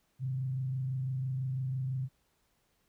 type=tone with frequency modulation; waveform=sine; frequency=130.81 Hz; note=C3; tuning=in tune; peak=-31 dBFS; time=0.19-2.09 s; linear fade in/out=50 ms; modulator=26 Hz; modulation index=0.31; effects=pink hiss -74 dBFS RMS until 2.88 s